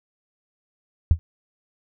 sine tone with exponential decay, 82.41 Hz, E2, in tune, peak -7 dBFS, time 1.11-1.19 s, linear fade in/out 0 ms, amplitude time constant 17 ms, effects none

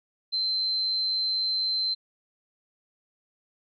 sine tone, 4098 Hz, C8, 37 cents flat, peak -24 dBFS, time 0.32-1.95 s, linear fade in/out 20 ms, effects none

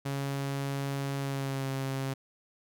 sawtooth tone with pitch glide, 138.59 to 134.88 Hz, C#3 to C#3, 0 to -47 cents, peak -27 dBFS, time 0.05-2.14 s, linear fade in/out 10 ms, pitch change -47 cents, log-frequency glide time 1.18-1.68 s, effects none

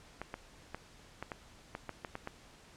clicks, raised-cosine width 0.5 ms, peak -24 dBFS, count 10, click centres 0.216 / 0.341 / 0.746 / 1.226 / 1.318 / 1.751 / 1.893 / 2.048 / 2.154 / 2.274 s, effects pink hiss -58 dBFS RMS until 2.76 s + low-pass 8000 Hz 12 dB/octave

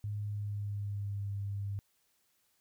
sine tone with pitch glide, 103.83 to 100.18 Hz, G#2 to G2, 0 to +38 cents, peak -34 dBFS, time 0.04-1.79 s, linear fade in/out 0 ms, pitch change -62 cents, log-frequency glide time 0.21-1.31 s, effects white hiss -74 dBFS RMS until 2.6 s

